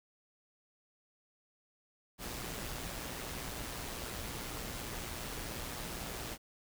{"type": "noise with amplitude modulation", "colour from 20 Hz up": "pink", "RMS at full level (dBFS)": -40, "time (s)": [2.18, 6.38], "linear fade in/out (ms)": 50, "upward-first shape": "sine", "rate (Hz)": 118, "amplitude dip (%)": 40, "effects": []}